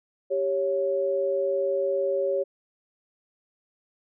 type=tone pair together; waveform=sine; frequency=392 / 554.4 Hz; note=G4 / C#5; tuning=0 / 0 cents; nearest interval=tritone; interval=600 cents; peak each=-27 / -24 dBFS; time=0.3-2.44 s; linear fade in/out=20 ms; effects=none